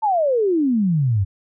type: exponential sweep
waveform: sine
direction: down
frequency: 904 to 91.7 Hz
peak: -15 dBFS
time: 0.02-1.25 s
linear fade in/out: 20 ms
effects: none